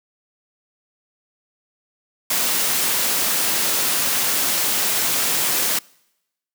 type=noise; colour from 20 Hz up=white; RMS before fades=-20 dBFS; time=2.3-5.79 s; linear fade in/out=5 ms; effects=noise-tail reverb RT60 0.9 s tail -26 dB re dry + high-pass 150 Hz 12 dB/octave